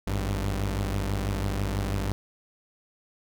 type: tone pair together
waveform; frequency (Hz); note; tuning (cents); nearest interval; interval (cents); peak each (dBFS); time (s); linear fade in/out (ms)
sawtooth; 52.06 / 98; G#1 / G2; +5 / 0; major seventh; 1095; -25; 0.07-2.12; 0
effects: none